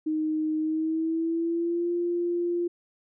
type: tone with pitch glide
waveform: sine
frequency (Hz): 311.1 to 347.2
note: D#4 to F4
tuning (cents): 0 to -10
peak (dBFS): -24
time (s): 0.06-2.68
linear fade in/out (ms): 10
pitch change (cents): +190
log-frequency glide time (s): 0.58-1.91
effects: none